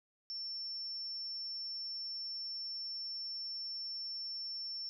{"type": "tone", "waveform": "sine", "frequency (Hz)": 5410, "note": "E8", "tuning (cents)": 44, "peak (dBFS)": -39, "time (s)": [0.3, 4.89], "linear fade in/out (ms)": 0, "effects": []}